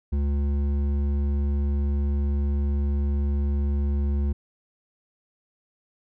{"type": "tone with hard clipping", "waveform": "sine", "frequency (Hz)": 71.1, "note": "C#2", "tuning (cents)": 45, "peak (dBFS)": -23, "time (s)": [0.12, 4.33], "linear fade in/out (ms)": 10, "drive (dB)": 9, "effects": []}